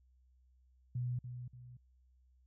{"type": "tone with echo", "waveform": "sine", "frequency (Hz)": 123.47, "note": "B2", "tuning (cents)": 0, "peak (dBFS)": -34, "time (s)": [0.95, 1.19], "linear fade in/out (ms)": 5, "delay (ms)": 290, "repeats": 2, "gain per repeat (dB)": -8, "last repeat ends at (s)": 1.77, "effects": ["added 63 Hz sine -65 dBFS peak until 2.46 s"]}